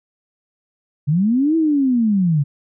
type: linear two-way sweep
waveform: sine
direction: up then down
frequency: 136.1 to 330 to 136.1 Hz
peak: -13 dBFS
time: 1.07-2.44 s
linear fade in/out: 20 ms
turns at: 1.56 s
effects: none